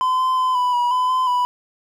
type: tone with pitch steps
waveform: triangle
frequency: 1022 / 1029 / 1022 / 992 / 970 / 1007 / 1023 / 987 Hz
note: C6 / C6 / C6 / B5 / B5 / B5 / C6 / B5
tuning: -41 / -29 / -41 / +7 / -31 / +33 / -39 / -1 cents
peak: -14 dBFS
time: 0.01-1.45 s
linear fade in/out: 0 ms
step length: 180 ms
effects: 9-bit